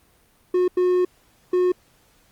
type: tone bursts at uneven times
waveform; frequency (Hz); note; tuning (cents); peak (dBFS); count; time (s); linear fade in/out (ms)
triangle; 362.1; F#4; -37; -14; 3; 0.54-0.68 / 0.77-1.05 / 1.53-1.72; 5
effects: pink hiss -59 dBFS RMS until 2.31 s + Opus 32 kbps